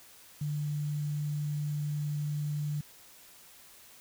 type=tone with quantisation; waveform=sine; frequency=148.1 Hz; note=D3; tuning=15 cents sharp; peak=-30 dBFS; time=0.41-2.81 s; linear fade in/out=5 ms; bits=9; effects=white hiss -55 dBFS RMS until 4 s

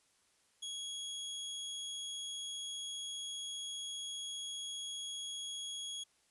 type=tone; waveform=sawtooth; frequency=3325 Hz; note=G#7; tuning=1 cent sharp; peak=-37 dBFS; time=0.62-6.04 s; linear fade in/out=10 ms; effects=white hiss -72 dBFS RMS until 6.3 s + resampled to 24000 Hz

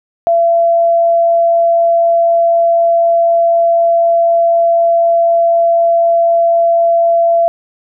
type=tone; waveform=sine; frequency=676 Hz; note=E5; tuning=43 cents sharp; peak=-7 dBFS; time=0.27-7.48 s; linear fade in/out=0 ms; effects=none

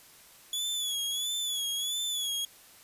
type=tone with vibrato; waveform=sawtooth; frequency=3406 Hz; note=G#7; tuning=43 cents sharp; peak=-27 dBFS; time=0.53-2.45 s; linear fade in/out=2 ms; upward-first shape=sine; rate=1.5 Hz; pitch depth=67 cents each way; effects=white hiss -55 dBFS RMS until 2.83 s + resampled to 32000 Hz

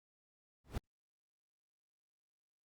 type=noise with exponential growth; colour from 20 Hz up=brown; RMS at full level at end=-34 dBFS; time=0.64-0.78 s; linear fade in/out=5 ms; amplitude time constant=30 ms; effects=Opus 48 kbps

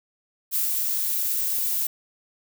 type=noise with ADSR envelope; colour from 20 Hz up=violet; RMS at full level=-23 dBFS; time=0.51-1.87 s; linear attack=43 ms; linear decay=130 ms; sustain=-2 dB; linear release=4 ms; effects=none

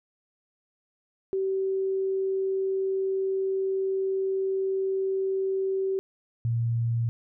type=tone pair in turn; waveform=sine; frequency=384.2 / 116.49 Hz; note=G4 / A#2; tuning=-35 / -1 cents; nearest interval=octave + major sixth; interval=2066 cents; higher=first; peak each=-24 / -23 dBFS; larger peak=second; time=1.33-5.99 / 6.45-7.09 s; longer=first; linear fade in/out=0 ms; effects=none

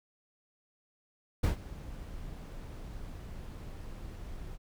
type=noise with ADSR envelope; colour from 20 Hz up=brown; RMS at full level=-24 dBFS; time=1.43-4.58 s; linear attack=9 ms; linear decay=120 ms; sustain=-19 dB; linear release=37 ms; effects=none

